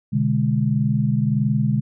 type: chord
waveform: sine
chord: G# diminished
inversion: first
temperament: equal with one note detuned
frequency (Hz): 125.27 / 146.83 / 207.7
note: B2 / D3 / G#3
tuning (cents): +25 / 0 / 0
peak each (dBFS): -21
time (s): 0.12-1.81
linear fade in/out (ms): 20
effects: none

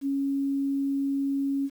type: tone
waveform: sine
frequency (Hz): 276.3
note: C#4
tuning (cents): -6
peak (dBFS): -24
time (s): 0.01-1.7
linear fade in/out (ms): 50
effects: 9-bit

